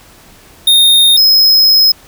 square tone pair in turn, 3685 / 5121 Hz, A#7 / D#8, -21 / +49 cents, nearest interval tritone, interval 570 cents, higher second, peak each -5 dBFS, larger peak neither, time 0.67-1.17 / 1.17-1.92 s, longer second, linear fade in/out 5 ms, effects pink hiss -41 dBFS RMS until 2.07 s

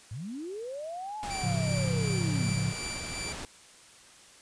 sine linear two-way sweep, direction up then down, 92.5 to 863 to 179.3 Hz, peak -35 dBFS, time 0.11-2.56 s, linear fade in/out 5 ms, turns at 1.18 s
pink noise, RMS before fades -39 dBFS, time 1.23-3.45 s, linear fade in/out 0 ms
15% pulse tone with tremolo, 2337 Hz, D7, 9 cents flat, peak -28 dBFS, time 1.3-3.33 s, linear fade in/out 10 ms, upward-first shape sine, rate 2.7 Hz, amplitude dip 40%
sine chord, A augmented, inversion none, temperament equal with one note detuned, 108.74 / 138.59 / 174.61 Hz, A2 / C#3 / E#3, -20 / 0 / 0 cents, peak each -31 dBFS, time 1.41-2.74 s, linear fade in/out 50 ms
effects white hiss -54 dBFS RMS until 4.41 s + resampled to 22050 Hz

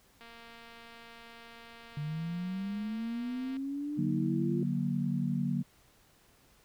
click train, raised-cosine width 0.3 ms, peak -36 dBFS, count 780, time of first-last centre 0.21-3.568 s, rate 232 Hz
sine linear sweep, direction up, 144.4 to 350 Hz, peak -33 dBFS, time 1.97-4.63 s, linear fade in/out 2 ms
sine chord, D augmented, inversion none, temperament equal with one note detuned, 146.83 / 185 / 236.2 Hz, D3 / F#3 / A#3, 0 / 0 / +23 cents, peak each -33 dBFS, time 3.97-5.63 s, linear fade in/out 20 ms
effects pink hiss -64 dBFS RMS until 6.64 s

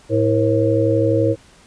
harmonic tone with a mistuned harmonic, 108.4 Hz, A2, 25 cents flat, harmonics 1 / 3 / 4 / 5, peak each -19 / -19 / -19 / -19 dBFS, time 0.09-1.36 s, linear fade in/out 50 ms, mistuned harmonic 4, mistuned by +140 cents, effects pink hiss -49 dBFS RMS until 1.66 s + resampled to 22050 Hz

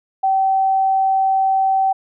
sine tone, 770 Hz, G5, 31 cents flat, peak -13 dBFS, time 0.23-1.93 s, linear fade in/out 10 ms, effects none

